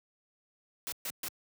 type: noise bursts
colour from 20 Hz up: white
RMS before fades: -37 dBFS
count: 3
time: 0.87-1.283 s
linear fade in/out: 0 ms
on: 51 ms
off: 130 ms
effects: high-pass 100 Hz 12 dB/octave